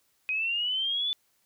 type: linear sweep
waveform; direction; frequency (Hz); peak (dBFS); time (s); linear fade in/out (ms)
sine; up; 2496 to 3509; -26; 0.29-1.13; 0
effects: white hiss -70 dBFS RMS until 1.45 s